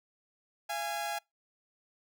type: tone pair together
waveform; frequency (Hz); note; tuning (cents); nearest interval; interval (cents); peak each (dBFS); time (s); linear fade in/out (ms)
sawtooth; 682.7 / 826; F5 / G#5; -40 / -10; minor third; 330; -34 / -31; 0.69-1.19; 10
effects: noise-tail reverb RT60 0.2 s tail -26 dB re dry